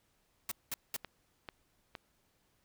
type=noise bursts; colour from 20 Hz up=white; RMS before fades=-37 dBFS; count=3; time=0.49-0.965 s; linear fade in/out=2 ms; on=25 ms; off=200 ms
type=clicks; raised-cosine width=0.3 ms; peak=-26 dBFS; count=3; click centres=1.047 / 1.488 / 1.952 s
effects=pink hiss -74 dBFS RMS until 2.64 s